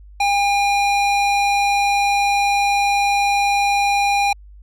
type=tone with band-pass filter; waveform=square; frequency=806 Hz; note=G5; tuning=48 cents sharp; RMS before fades=-17 dBFS; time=0.2-4.33 s; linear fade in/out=5 ms; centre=2100 Hz; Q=0.6; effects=added 50 Hz sine -39 dBFS peak until 4.62 s